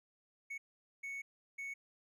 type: tone bursts at uneven times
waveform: triangle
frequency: 2217 Hz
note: C#7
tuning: in tune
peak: -39 dBFS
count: 3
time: 0.5-0.58 / 1.03-1.22 / 1.58-1.74 s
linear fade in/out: 10 ms
effects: none